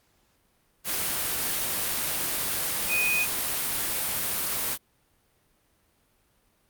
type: tone in noise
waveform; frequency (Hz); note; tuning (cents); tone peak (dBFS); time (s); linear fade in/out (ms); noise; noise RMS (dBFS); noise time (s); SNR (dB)
sine; 2489; D#7; 0; -23; 2.88-3.27; 50; white; -28; 0.84-4.78; +2
effects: pink hiss -67 dBFS RMS until 6.69 s + Opus 48 kbps